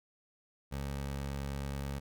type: tone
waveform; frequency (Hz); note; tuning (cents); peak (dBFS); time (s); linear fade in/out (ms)
20% pulse; 69.3; C#2; 0; -31; 0.71-2; 20
effects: none